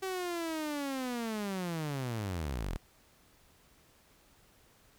sawtooth linear sweep, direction down, 384.7 to 34.84 Hz, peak -30 dBFS, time 0.02-2.77 s, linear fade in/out 10 ms, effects pink hiss -64 dBFS RMS until 4.98 s

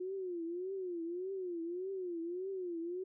sine tone with vibrato, 358.6 Hz, F4, 46 cents sharp, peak -37 dBFS, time 0-3.04 s, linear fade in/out 10 ms, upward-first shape triangle, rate 1.7 Hz, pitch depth 160 cents each way, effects none

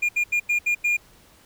triangle tone bursts at uneven times, 2418 Hz, D7, 50 cents sharp, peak -17 dBFS, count 6, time 0.02-0.09 / 0.16-0.24 / 0.32-0.4 / 0.49-0.59 / 0.66-0.75 / 0.84-0.97 s, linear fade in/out 10 ms, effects pink hiss -54 dBFS RMS until 1.45 s

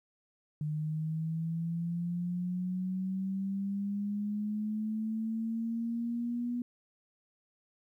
sine linear sweep, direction up, 150.6 to 243.4 Hz, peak -31 dBFS, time 0.61-6.62 s, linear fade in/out 2 ms, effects 12-bit

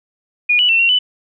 sine tone with pitch steps, 2446 / 2951 / 2696 / 2741 / 2990 Hz, D#7 / F#7 / E7 / F7 / F#7, -30 / -5 / +38 / -33 / +17 cents, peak -10 dBFS, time 0.49-0.99 s, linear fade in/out 10 ms, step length 100 ms, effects none

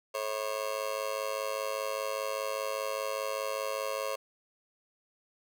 30% pulse tone with amplitude modulation, 542 Hz, C#5, 39 cents flat, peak -25 dBFS, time 0.14-4.16 s, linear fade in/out 10 ms, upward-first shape sine, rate 105 Hz, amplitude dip 95%, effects none

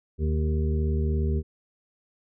harmonic tone with a mistuned harmonic, 76.9 Hz, D#2, 20 cents flat, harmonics 1 / 2 / 3 / 5 / 6, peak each -23 / -31 / -33 / -33 / -41 dBFS, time 0.18-1.43 s, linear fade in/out 50 ms, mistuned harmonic 5, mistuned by +21 cents, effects none

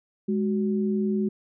sine tone pair together, 207.7 / 373 Hz, G#3 / F#4, 0 / +14 cents, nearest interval minor seventh, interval 1014 cents, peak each -23 / -28 dBFS, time 0.28-1.29 s, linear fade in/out 10 ms, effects none

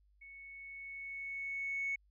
sine tone with level ramp, 2212 Hz, C#7, 4 cents flat, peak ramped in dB -51 to -32 dBFS, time 0.21-1.96 s, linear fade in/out 10 ms, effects tanh soft clip ceiling -29 dBFS + added 50 Hz sine -66 dBFS peak until 2.1 s

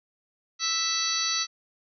harmonic tone with a mistuned harmonic, 658 Hz, E5, 3 cents flat, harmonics 2 / 3 / 4 / 5 / 6 / 7 / 8 / 9, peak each -34 / -36 / -37 / -39 / -30 / -30 / -40 / -30 dBFS, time 0.59-1.47 s, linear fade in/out 50 ms, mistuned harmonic 7, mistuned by -30 cents, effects none

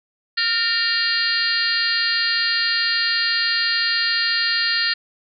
harmonic tone with a mistuned harmonic, 466.2 Hz, A#4, in tune, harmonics 3 / 4 / 5 / 6 / 7 / 8 / 9 / 10, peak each -28 / -22 / -34 / -28 / -32 / -33 / -22 / -25 dBFS, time 0.37-4.94 s, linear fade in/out 10 ms, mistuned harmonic 4, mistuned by -35 cents, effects none

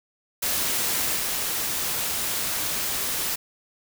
white noise with level steps, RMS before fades -25 / -27 dBFS, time 0.42-3.36 s, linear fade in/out 10 ms, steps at 1.16 s, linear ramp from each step 2 ms, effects none

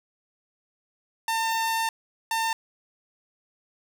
sawtooth tone pair in turn, 902 / 902 Hz, A5 / A5, +43 / +43 cents, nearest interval unison, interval 0 cents, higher neither, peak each -20 dBFS, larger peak neither, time 1.28-1.89 / 2.31-2.53 s, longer first, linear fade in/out 2 ms, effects none

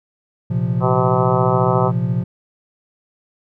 triangle chord, Bb suspended second, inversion none, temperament equal, 116.54 / 130.81 / 174.61 Hz, Bb2 / C3 / F3, 0 / 0 / 0 cents, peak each -19 dBFS, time 0.5-2.24 s, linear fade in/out 10 ms
harmonic tone, 127.8 Hz, C3, 40 cents flat, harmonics 3 / 4 / 5 / 6 / 7 / 8 / 9 / 10, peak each -21 / -22 / -23 / -24 / -24 / -25 / -26 / -26 dBFS, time 0.8-1.92 s, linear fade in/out 50 ms
effects none

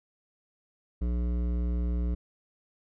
sine tone with hard clipping, 59.8 Hz, A#1, 45 cents sharp, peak -28 dBFS, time 1.01-2.15 s, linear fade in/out 10 ms, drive 13 dB, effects none

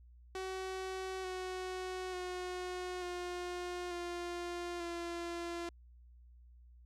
sawtooth tone with pitch steps, 377.1 / 370 / 363 / 356.1 / 349.4 / 342.8 Hz, F#4 / F#4 / F#4 / F4 / F4 / F4, +33 / 0 / -33 / +34 / +1 / -32 cents, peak -35 dBFS, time 0.35-5.69 s, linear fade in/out 2 ms, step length 890 ms, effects added 60 Hz sine -56 dBFS peak until 6.85 s + low-pass 8000 Hz 12 dB/octave

